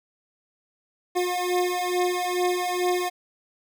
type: beating tone pair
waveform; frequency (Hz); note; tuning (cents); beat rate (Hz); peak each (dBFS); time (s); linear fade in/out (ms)
25% pulse; 357.8 / 360.1; F4 / F#4; +42 / -47; 2.3; -22; 1.15-3.1; 20
effects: none